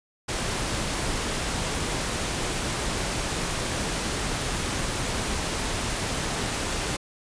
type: noise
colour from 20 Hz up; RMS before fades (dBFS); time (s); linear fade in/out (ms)
pink; -28; 0.28-6.97; 10
effects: resampled to 22050 Hz